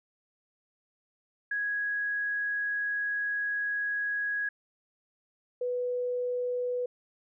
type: tone pair in turn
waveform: sine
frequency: 1661.2 / 493.9 Hz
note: G#6 / B4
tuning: 0 / 0 cents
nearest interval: octave + major sixth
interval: 2100 cents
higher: first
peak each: -28 dBFS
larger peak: neither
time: 1.51-4.49 / 5.61-6.86 s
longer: first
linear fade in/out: 5 ms
effects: none